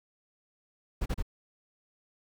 brown noise bursts, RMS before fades -30 dBFS, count 3, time 1.01-1.226 s, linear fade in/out 10 ms, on 50 ms, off 33 ms, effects none

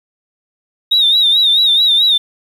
sine tone with vibrato, 3729 Hz, A#7, in tune, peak -7 dBFS, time 0.91-2.18 s, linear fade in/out 10 ms, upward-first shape sine, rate 4.6 Hz, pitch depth 88 cents each way, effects tanh soft clip ceiling -4 dBFS + 7-bit

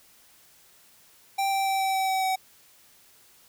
square tone with pitch steps, 784 / 779.5 / 775 / 770.5 / 766.1 / 761.7 / 757.3 Hz, G5 / G5 / G5 / G5 / G5 / G5 / F#5, 0 / -10 / -20 / -30 / -40 / -50 / +40 cents, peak -24 dBFS, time 1.38-2.36 s, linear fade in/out 10 ms, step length 140 ms, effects white hiss -57 dBFS RMS until 3.48 s

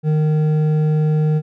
sine tone with hard clipping, 153.8 Hz, D#3, 20 cents flat, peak -15 dBFS, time 0.03-1.42 s, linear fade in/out 50 ms, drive 7 dB, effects none

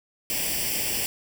white noise with comb filter, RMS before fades -27 dBFS, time 0.3-1.06 s, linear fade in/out 0 ms, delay 0.38 ms, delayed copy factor +0.8, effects none

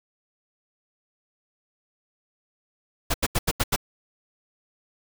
pink noise bursts, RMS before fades -22 dBFS, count 6, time 3.1-3.762 s, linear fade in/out 10 ms, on 42 ms, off 82 ms, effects none

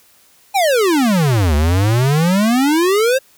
square exponential two-way sweep, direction down then up, 834 to 71.5 to 545 Hz, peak -12 dBFS, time 0.54-3.19 s, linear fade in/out 20 ms, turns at 1.55 s, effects white hiss -51 dBFS RMS until 3.37 s

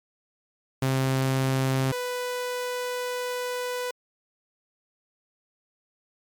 sawtooth tone pair in turn, 132.6 / 495.5 Hz, C3 / B4, +23 / +6 cents, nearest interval octave + major seventh, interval 2283 cents, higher second, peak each -18 / -24 dBFS, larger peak first, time 0.82-1.92 / 1.92-3.91 s, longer second, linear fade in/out 5 ms, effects MP3 96 kbps

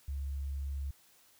sine tone, 69.4 Hz, C#2, 3 cents sharp, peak -34 dBFS, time 0.08-0.91 s, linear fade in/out 5 ms, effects white hiss -64 dBFS RMS until 1.39 s

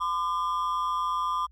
triangle ring-modulated tone, 1108.7 Hz, C#6, in tune, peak -20 dBFS, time 0-1.47 s, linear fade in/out 20 ms, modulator 89.9 Hz, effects added 60 Hz sine -52 dBFS peak until 1.51 s + MP3 96 kbps

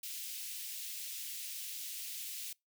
white high-pass noise, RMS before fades -43 dBFS, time 0.03-2.53 s, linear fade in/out 5 ms, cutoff 2400 Hz, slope 24 dB/octave, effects noise-tail reverb RT60 0.2 s tail -25 dB re dry

